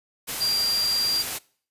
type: tone in noise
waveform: sine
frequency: 4754 Hz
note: D8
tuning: 20 cents sharp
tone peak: -21 dBFS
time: 0.4-1.23 s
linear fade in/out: 20 ms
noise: white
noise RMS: -30 dBFS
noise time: 0.27-1.39 s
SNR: +6 dB
effects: noise-tail reverb RT60 0.5 s tail -23 dB re dry + resampled to 32000 Hz